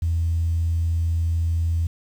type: tone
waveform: sine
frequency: 83.2 Hz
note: E2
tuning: 17 cents sharp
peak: -18 dBFS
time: 0.02-1.87 s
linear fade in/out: 5 ms
effects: tanh soft clip ceiling -14 dBFS + 8-bit